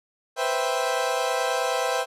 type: chord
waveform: 30% pulse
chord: C major seventh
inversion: third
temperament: equal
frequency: 493.9 / 523.3 / 659.3 / 784 Hz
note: B4 / C5 / E5 / G5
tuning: 0 / 0 / 0 / 0 cents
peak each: -26 dBFS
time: 0.36-2.06 s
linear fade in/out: 50 ms
effects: low-pass 11000 Hz 12 dB/octave